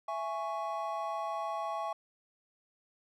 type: chord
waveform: triangle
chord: C# minor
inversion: first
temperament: just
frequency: 665.2 / 831.5 / 1108.7 Hz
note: E5 / G#5 / C#6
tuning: +16 / +2 / 0 cents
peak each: -36 / -36 / -36 dBFS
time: 0.08-1.93 s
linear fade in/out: 5 ms
effects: none